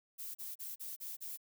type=noise bursts; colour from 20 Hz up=violet; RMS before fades=-44 dBFS; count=6; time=0.18-1.375 s; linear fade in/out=20 ms; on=170 ms; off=35 ms; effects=none